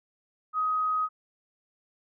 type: tone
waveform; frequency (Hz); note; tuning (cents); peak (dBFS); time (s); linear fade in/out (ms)
sine; 1258; D#6; +19; -24; 0.53-1.09; 50
effects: none